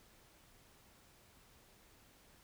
silence, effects pink hiss -65 dBFS RMS until 2.43 s

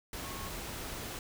sine tone in noise, 1094 Hz, C#6, 23 cents flat, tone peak -46 dBFS, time 0.24-0.49 s, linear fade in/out 2 ms, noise pink, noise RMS -41 dBFS, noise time 0.13-1.19 s, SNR -8 dB, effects none

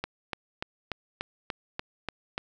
click train, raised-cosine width 0.3 ms, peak -15 dBFS, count 9, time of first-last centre 0.04-2.379 s, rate 3.42 Hz, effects none

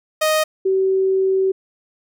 sawtooth / sine tone pair in turn, 622.3 / 381.9 Hz, D#5 / G4, 0 / -45 cents, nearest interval minor sixth, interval 845 cents, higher first, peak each -11 / -14 dBFS, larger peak first, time 0.21-0.44 / 0.65-1.52 s, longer second, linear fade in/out 10 ms, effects none

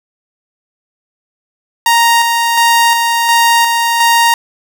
sawtooth tone with tremolo, 932.3 Hz, A#5, in tune, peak -3 dBFS, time 1.86-4.34 s, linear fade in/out 2 ms, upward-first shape square, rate 1.4 Hz, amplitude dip 35%, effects none

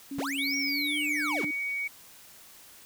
sine tone with pitch glide, 277.2 to 297.1 Hz, C#4 to D4, 0 to +20 cents, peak -33 dBFS, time 0.11-1.51 s, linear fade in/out 5 ms, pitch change +120 cents, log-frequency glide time 0.62-0.95 s
square linear two-way sweep, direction up then down, 52 to 5740 to 137.9 Hz, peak -32 dBFS, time 0.18-1.45 s, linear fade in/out 5 ms, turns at 0.56 s
sine tone, 2247 Hz, C#7, 23 cents sharp, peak -29 dBFS, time 0.38-1.88 s, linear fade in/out 10 ms
effects white hiss -52 dBFS RMS until 2.85 s

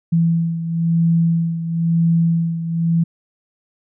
sine beating tone pair, 166.4 / 167.4 Hz, E3 / E3, +17 / +27 cents, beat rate 1 Hz, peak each -15 / -21 dBFS, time 0.12-3.04 s, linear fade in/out 10 ms, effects none

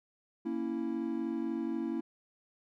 triangle chord, A# diminished, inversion none, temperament equal, 233.1 / 277.2 / 329.6 Hz, A#3 / C#4 / E4, 0 / 0 / 0 cents, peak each -35 / -36 / -33 dBFS, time 0.45-2.01 s, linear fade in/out 10 ms, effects none

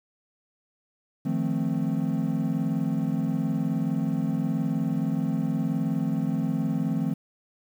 triangle chord, F dominant seventh, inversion third, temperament equal, 155.56 / 174.61 / 220 / 261.6 Hz, Eb3 / F3 / A3 / C4, 0 / 0 / 0 / 0 cents, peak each -27 dBFS, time 1.25-7.14 s, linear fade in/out 10 ms, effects tanh soft clip ceiling -13 dBFS + 9-bit

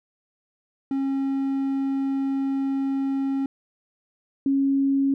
triangle / sine tone pair in turn, 271.8 / 274.3 Hz, C#4 / C#4, -34 / -18 cents, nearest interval unison, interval 16 cents, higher second, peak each -20 / -18 dBFS, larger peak second, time 0.91-3.46 / 4.46-5.14 s, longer first, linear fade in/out 2 ms, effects none

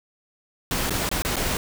pink noise with dropouts, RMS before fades -25 dBFS, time 0.71-1.57 s, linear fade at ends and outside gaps 1 ms, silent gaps 0.896-0.906 / 1.091-1.114 / 1.221-1.249 / 1.358-1.366 s, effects none

